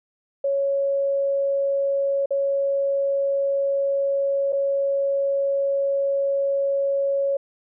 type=tone with dropouts; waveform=sine; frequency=554.4 Hz; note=C#5; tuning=in tune; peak=-19 dBFS; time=0.44-7.37 s; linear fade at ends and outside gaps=5 ms; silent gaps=2.259-2.306 / 4.524-4.529 s; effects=none